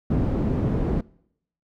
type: low-pass noise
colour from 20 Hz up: white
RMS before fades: -23 dBFS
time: 0.1-1.01 s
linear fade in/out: 5 ms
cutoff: 240 Hz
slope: 12 dB/octave
effects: noise-tail reverb RT60 0.7 s tail -23 dB re dry

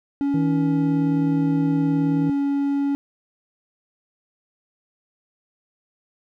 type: tone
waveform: triangle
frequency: 280.9 Hz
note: C#4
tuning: 23 cents sharp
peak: -17 dBFS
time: 0.21-2.95 s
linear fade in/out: 0 ms
type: harmonic tone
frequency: 160 Hz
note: D#3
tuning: 49 cents sharp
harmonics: 1 / 2 / 3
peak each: -22 / -32 / -37 dBFS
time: 0.34-2.3 s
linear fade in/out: 2 ms
effects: none

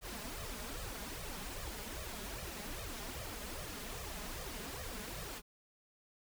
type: noise with flanger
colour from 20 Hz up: pink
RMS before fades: -44 dBFS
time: 0.01-5.42 s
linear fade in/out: 50 ms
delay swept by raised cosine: 1.6 to 4.9 ms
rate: 2.5 Hz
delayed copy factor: +0.85
effects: none

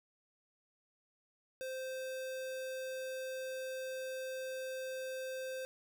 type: tone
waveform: square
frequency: 521 Hz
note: C5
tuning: 7 cents flat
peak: -40 dBFS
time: 1.61-5.65 s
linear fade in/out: 0 ms
effects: none

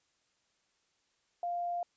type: tone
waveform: sine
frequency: 698.5 Hz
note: F5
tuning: in tune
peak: -32 dBFS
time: 1.43-1.83 s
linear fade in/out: 2 ms
effects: white hiss -75 dBFS RMS until 1.96 s + resampled to 16000 Hz

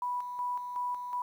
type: tone with tremolo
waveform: sine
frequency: 984 Hz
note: B5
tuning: 7 cents flat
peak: -30 dBFS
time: 0.02-1.22 s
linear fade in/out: 2 ms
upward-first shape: square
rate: 2.7 Hz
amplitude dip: 50%
effects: 10-bit

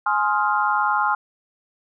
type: chord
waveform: sine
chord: F minor seventh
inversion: first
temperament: just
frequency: 838.1 / 1047.7 / 1257.2 / 1396.9 Hz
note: Ab5 / C6 / Eb6 / F6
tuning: +16 / +2 / +18 / 0 cents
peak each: -22 / -23 / -25 / -23 dBFS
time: 0.06-1.15 s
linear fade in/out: 5 ms
effects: none

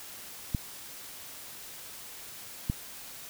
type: clicks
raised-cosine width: 5 ms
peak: -15 dBFS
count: 2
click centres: 0.548 / 2.699 s
effects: white hiss -45 dBFS RMS until 3.29 s

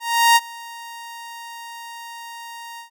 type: tone with ADSR envelope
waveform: sawtooth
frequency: 932.3 Hz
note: A#5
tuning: in tune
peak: -6 dBFS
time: 0-2.9 s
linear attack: 360 ms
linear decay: 36 ms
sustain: -24 dB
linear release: 110 ms
effects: none

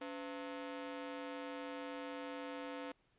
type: ring-modulated tone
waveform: sawtooth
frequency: 395.7 Hz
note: G4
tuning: 16 cents sharp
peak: -36 dBFS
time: 0.01-2.92 s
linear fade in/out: 5 ms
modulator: 112 Hz
effects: pink hiss -75 dBFS RMS until 3.18 s + resampled to 8000 Hz

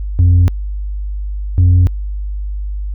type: tone pair in turn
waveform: sine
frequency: 88.5 / 89.48 Hz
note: F2 / F2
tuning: +23 / +43 cents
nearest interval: unison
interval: 20 cents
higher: second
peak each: -3 dBFS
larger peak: neither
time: 0.19-0.48 / 1.58-1.87 s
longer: neither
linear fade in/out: 0 ms
effects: tanh soft clip ceiling -5 dBFS + added 50 Hz sine -18 dBFS peak until 2.94 s

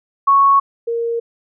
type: tone pair in turn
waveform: sine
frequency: 1107 / 465.4 Hz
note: C#6 / A#4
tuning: -3 / -3 cents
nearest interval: octave + minor third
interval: 1500 cents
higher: first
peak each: -8 / -17 dBFS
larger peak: first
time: 0.27-0.6 / 0.87-1.2 s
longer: neither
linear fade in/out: 10 ms
effects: none

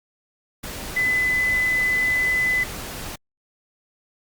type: tone in noise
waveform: sine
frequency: 2009 Hz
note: B6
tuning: 29 cents sharp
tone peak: -18 dBFS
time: 0.96-2.64 s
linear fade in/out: 10 ms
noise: pink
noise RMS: -33 dBFS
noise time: 0.63-3.16 s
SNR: +12 dB
effects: Opus 48 kbps

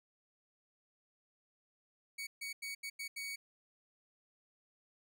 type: tone bursts at uneven times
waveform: sawtooth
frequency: 2242 Hz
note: C#7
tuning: 19 cents sharp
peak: -37 dBFS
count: 6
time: 2.18-2.27 / 2.41-2.53 / 2.62-2.75 / 2.83-2.9 / 2.99-3.08 / 3.16-3.36 s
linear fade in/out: 10 ms
effects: none

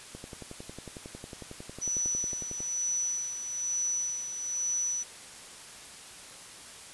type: click train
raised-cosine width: 2 ms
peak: -28 dBFS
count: 28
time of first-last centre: 0.15-2.605 s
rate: 11 Hz
type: tone with tremolo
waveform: sine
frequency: 5940 Hz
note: F#8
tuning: 6 cents sharp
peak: -27 dBFS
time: 1.81-5.04 s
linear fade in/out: 20 ms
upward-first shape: sine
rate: 1.1 Hz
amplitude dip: 60%
effects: white hiss -47 dBFS RMS until 6.93 s + resampled to 24000 Hz

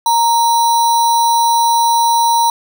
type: tone with sample-and-hold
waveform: sine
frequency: 930 Hz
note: A#5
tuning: 4 cents flat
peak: -9 dBFS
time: 0.06-2.5 s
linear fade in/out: 2 ms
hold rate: 4900 Hz
effects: none

